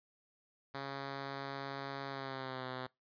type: tone with pitch glide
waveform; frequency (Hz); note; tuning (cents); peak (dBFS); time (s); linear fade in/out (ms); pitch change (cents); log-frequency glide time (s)
5% pulse; 137.8 to 128.57; C#3 to C3; -10 to -30; -29; 0.74-2.87; 10; -120; 2.08-2.65
effects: noise-tail reverb RT60 0.2 s tail -23 dB re dry + resampled to 11025 Hz